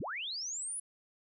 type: linear sweep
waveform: sine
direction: up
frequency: 58.27 to 10200 Hz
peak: -36 dBFS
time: 0-0.8 s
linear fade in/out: 5 ms
effects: none